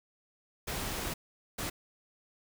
pink noise bursts at uneven times, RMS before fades -36 dBFS, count 2, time 0.67-1.14 / 1.58-1.7 s, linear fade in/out 10 ms, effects none

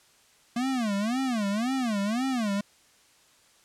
square tone with vibrato, 230 Hz, A#3, 23 cents flat, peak -26 dBFS, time 0.56-2.61 s, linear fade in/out 5 ms, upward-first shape sine, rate 1.9 Hz, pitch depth 260 cents each way, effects white hiss -60 dBFS RMS until 3.64 s + low-pass 9000 Hz 12 dB/octave

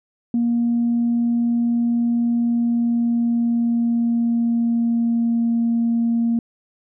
sine tone with pitch glide, 236 to 232.5 Hz, A#3 to A#3, +22 to -4 cents, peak -15 dBFS, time 0.34-6.39 s, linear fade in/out 2 ms, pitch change -26 cents, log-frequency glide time 2.36-5.49 s, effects tanh soft clip ceiling -12 dBFS

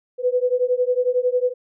sine beating tone pair, 492.9 / 503.9 Hz, B4 / B4, -3 / +35 cents, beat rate 11 Hz, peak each -20 dBFS, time 0.18-1.54 s, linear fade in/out 50 ms, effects none

